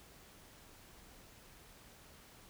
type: silence
effects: pink hiss -59 dBFS RMS until 2.49 s